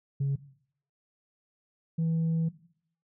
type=tone pair in turn; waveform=sine; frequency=138.59 / 163.39 Hz; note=C#3 / E3; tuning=0 / -15 cents; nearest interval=minor third; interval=285 cents; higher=second; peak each=-23 dBFS; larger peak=neither; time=0.2-0.36 / 1.98-2.49 s; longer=second; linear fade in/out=10 ms; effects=noise-tail reverb RT60 0.6 s tail -17 dB re dry + tanh soft clip ceiling -23 dBFS